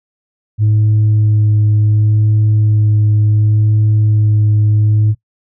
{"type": "tone with vibrato", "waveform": "sine", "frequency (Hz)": 106.5, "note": "G#2", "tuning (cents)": 44, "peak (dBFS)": -6, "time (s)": [0.58, 5.15], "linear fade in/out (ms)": 50, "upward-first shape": "sine", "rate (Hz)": 0.69, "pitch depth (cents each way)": 11, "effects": ["noise-tail reverb RT60 0.1 s tail -20 dB re dry", "tanh soft clip ceiling -6 dBFS"]}